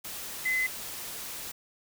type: tone in noise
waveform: sine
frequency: 2034 Hz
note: C7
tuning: 50 cents flat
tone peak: -25 dBFS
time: 0.45-0.67 s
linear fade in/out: 10 ms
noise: white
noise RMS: -39 dBFS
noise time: 0.04-1.52 s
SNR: +11 dB
effects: none